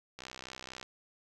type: click train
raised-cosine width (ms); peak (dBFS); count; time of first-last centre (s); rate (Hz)
0.2; -26; 42; 0.19-0.829; 64.2
effects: none